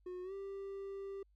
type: tone with pitch glide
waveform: triangle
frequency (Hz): 362.6 to 393.1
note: F#4 to G4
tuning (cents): -35 to +5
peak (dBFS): -40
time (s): 0.06-1.23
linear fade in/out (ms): 5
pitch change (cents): +140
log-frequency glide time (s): 0.23-0.33
effects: added 50 Hz sine -67 dBFS peak until 1.35 s